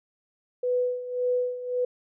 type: tone with tremolo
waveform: sine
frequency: 496.2 Hz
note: B4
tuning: 8 cents sharp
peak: -21 dBFS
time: 0.63-1.85 s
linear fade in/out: 5 ms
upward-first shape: sine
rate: 1.8 Hz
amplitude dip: 75%
effects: none